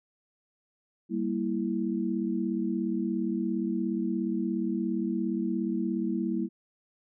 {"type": "chord", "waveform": "sine", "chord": "E diminished", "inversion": "first", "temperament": "equal", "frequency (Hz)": [196, 233.1, 329.6], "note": ["G3", "Bb3", "E4"], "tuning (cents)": [0, 0, 0], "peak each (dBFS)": -31, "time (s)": [1.09, 6.49], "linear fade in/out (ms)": 50, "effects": []}